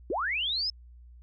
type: linear sweep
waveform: sine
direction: up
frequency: 286.3 to 5274 Hz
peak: -27 dBFS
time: 0.1-0.7 s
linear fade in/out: 2 ms
effects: added 60 Hz sine -48 dBFS peak until 1.22 s